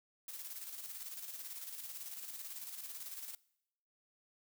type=noise with tremolo; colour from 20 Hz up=blue; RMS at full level=-45 dBFS; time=0.28-3.35 s; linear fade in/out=2 ms; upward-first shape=square; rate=18 Hz; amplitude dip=45%; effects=noise-tail reverb RT60 0.8 s tail -22 dB re dry